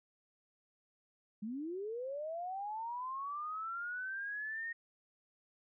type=linear sweep; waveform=sine; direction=up; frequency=200 to 1864.7 Hz; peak=-38 dBFS; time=1.42-4.73 s; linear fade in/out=10 ms; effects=none